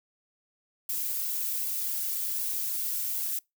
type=noise with flanger; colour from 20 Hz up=violet; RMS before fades=-31 dBFS; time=0.89-3.39 s; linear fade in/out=5 ms; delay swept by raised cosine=1.6 to 3.2 ms; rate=2.6 Hz; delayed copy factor=-0.85; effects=noise-tail reverb RT60 0.2 s tail -25 dB re dry